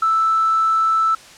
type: tone with tanh clipping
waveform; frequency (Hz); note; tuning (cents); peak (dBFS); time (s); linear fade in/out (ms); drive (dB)
triangle; 1318.5; E6; 0; -13; 0.02-1.15; 5; 1
effects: white hiss -42 dBFS RMS until 1.37 s + low-pass 7000 Hz 12 dB/octave